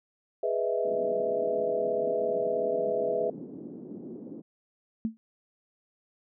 sine chord, E major seventh, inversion first, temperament equal, 415.3 / 493.9 / 622.3 / 659.3 Hz, G#4 / B4 / D#5 / E5, 0 / 0 / 0 / 0 cents, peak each -31 / -30 / -34 / -30 dBFS, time 0.43-3.3 s, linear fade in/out 5 ms
white band-pass noise, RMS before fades -42 dBFS, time 0.84-4.42 s, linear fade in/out 20 ms, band 190 to 330 Hz, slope 24 dB/octave
sine tone with exponential decay, 222.8 Hz, A3, 22 cents sharp, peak -22 dBFS, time 5.05-5.17 s, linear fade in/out 0 ms, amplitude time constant 26 ms
effects none

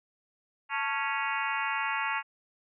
harmonic tone with a mistuned harmonic, 277.2 Hz, C#4, in tune, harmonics 3 / 4 / 5 / 6 / 7 / 8 / 9 / 10, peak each -34 / -35 / -36 / -37 / -37 / -38 / -39 / -39 dBFS, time 0.69-2.23 s, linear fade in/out 50 ms, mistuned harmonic 3, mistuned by +100 cents, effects none

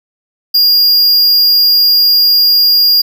square tone, 4828 Hz, D8, 47 cents sharp, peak -6 dBFS, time 0.54-3.02 s, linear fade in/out 10 ms, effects none

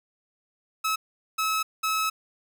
sawtooth tone bursts at uneven times, 1293 Hz, E6, 34 cents flat, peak -20 dBFS, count 3, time 0.84-0.96 / 1.38-1.63 / 1.83-2.1 s, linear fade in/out 10 ms, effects none

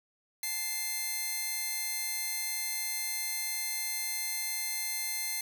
5% pulse tone pair together, 874.7 / 2093 Hz, A5 / C7, -10 / 0 cents, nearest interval octave + minor third, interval 1510 cents, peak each -32 / -22 dBFS, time 0.43-5.41 s, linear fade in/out 2 ms, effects none

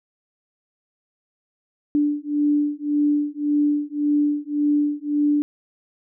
sine beating tone pair, 292.7 / 294.5 Hz, D4 / D4, -6 / +5 cents, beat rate 1.8 Hz, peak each -21 dBFS, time 1.95-5.42 s, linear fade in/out 0 ms, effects none

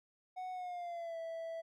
triangle tone with pitch glide, 739 to 658.4 Hz, F#5 to E5, -2 to -2 cents, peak -38 dBFS, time 0.36-1.62 s, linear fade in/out 20 ms, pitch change -200 cents, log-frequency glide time 0.52-1.18 s, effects none

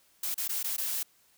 blue noise with dropouts, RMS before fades -32 dBFS, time 0.23-1.03 s, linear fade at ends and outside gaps 5 ms, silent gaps 0.344-0.378 / 0.478-0.491 / 0.63-0.642 / 0.766-0.78 s, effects white hiss -65 dBFS RMS until 1.37 s

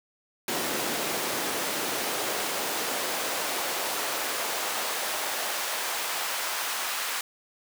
pink noise with high-pass filter sweep, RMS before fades -30 dBFS, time 0.48-7.21 s, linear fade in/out 2 ms, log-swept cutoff 280 to 1000 Hz, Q 0.91, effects none

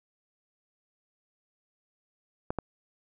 clicks, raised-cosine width 1 ms, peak -16 / -16 dBFS, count 2, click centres 2.505 / 2.587 s, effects none

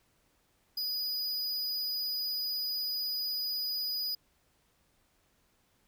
square tone, 4942 Hz, D#8, 13 cents flat, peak -32 dBFS, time 0.77-4.15 s, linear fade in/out 5 ms, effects pink hiss -71 dBFS RMS until 5.87 s

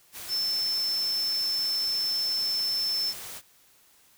sine tone in noise, 5300 Hz, E8, 9 cents sharp, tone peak -25 dBFS, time 0.28-3.14 s, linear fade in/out 50 ms, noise white, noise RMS -40 dBFS, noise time 0.12-3.42 s, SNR +12 dB, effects white hiss -60 dBFS RMS until 4.17 s

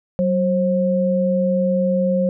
sine tone pair together, 188.04 / 534 Hz, F#3 / C5, +28 / +35 cents, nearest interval octave + tritone, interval 1807 cents, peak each -18 dBFS, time 0.19-2.29 s, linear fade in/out 0 ms, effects none

